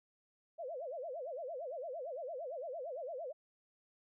sine tone with vibrato, 583 Hz, D5, 13 cents flat, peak -40 dBFS, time 0.58-3.33 s, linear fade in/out 20 ms, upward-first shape sine, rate 8.8 Hz, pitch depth 290 cents each way, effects none

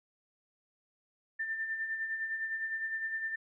sine tone with tremolo, 1788 Hz, A6, 27 cents sharp, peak -31 dBFS, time 1.39-3.36 s, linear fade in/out 10 ms, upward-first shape sine, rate 9.8 Hz, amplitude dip 50%, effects none

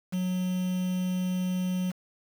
triangle tone with quantisation, 183 Hz, F#3, 19 cents flat, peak -24 dBFS, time 0.12-1.92 s, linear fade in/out 20 ms, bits 7, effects none

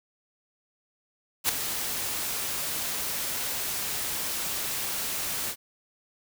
white noise with ADSR envelope, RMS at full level -21 dBFS, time 1.44-5.56 s, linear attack 50 ms, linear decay 4 ms, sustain -10 dB, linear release 66 ms, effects none

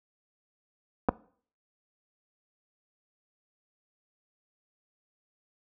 clicks, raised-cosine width 1 ms, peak -9 dBFS, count 2, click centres 1.087 / 1.091 s, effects noise-tail reverb RT60 0.5 s tail -21 dB re dry + high-pass 60 Hz 12 dB/octave

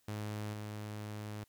sawtooth tone with level steps, 105.6 Hz, G#2, 29 cents sharp, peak -34 / -37 dBFS, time 0.08-1.44 s, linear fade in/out 5 ms, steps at 0.53 s, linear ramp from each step 10 ms, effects white hiss -73 dBFS RMS until 1.48 s

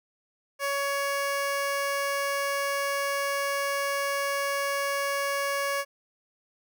15% pulse tone, 560 Hz, C#5, 18 cents sharp, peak -20 dBFS, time 0.59-5.85 s, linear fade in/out 50 ms, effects none

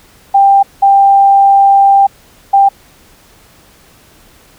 sine tone bursts at uneven times, 791 Hz, G5, 15 cents sharp, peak -3 dBFS, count 3, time 0.34-0.63 / 0.82-2.07 / 2.53-2.69 s, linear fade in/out 10 ms, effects pink hiss -44 dBFS RMS until 4.58 s

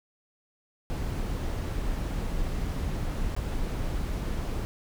brown noise with dropouts, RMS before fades -30 dBFS, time 0.9-4.65 s, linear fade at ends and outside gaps 0 ms, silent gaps 3.35-3.365 s, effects none

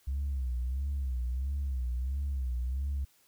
sine tone with vibrato, 65.41 Hz, C2, in tune, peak -28 dBFS, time 0.07-3.05 s, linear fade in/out 10 ms, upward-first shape sine, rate 1.5 Hz, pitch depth 130 cents each way, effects tanh soft clip ceiling -27 dBFS + white hiss -66 dBFS RMS until 3.27 s

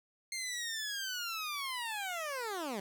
15% pulse linear sweep, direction down, 2125 to 185.6 Hz, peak -30 dBFS, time 0.32-2.8 s, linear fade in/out 2 ms, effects none

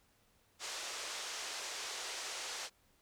white band-pass noise, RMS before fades -43 dBFS, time 0.59-2.7 s, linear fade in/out 50 ms, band 390 to 7200 Hz, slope 24 dB/octave, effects pink hiss -71 dBFS RMS until 3.01 s

